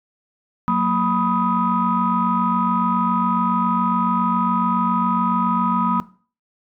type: tone cluster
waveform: sine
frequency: 183.7 / 230.9 / 986 / 1255 Hz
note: F#3 / A#3 / B5 / D#6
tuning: -12 / -16 / -3 / +15 cents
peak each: -21 dBFS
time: 0.68-6 s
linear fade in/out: 0 ms
effects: noise-tail reverb RT60 0.4 s tail -18 dB re dry + tanh soft clip ceiling -8 dBFS